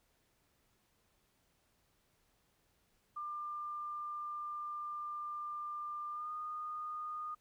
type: tone with pitch glide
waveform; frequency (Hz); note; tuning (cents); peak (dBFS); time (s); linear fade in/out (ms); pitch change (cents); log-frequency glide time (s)
sine; 1195 to 1226.5; D6 to D#6; +30 to -25; -39; 3.16-7.35; 10; +45; 6.11-6.31
effects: pink hiss -75 dBFS RMS until 7.4 s